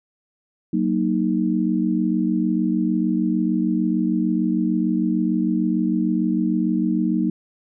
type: chord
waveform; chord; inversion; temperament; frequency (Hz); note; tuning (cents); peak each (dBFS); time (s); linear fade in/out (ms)
sine; D# minor; first; just; 186.68 / 233.3 / 311.1; F#3 / A#3 / D#4; +16 / +2 / 0; -22; 0.73-7.3; 5
effects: none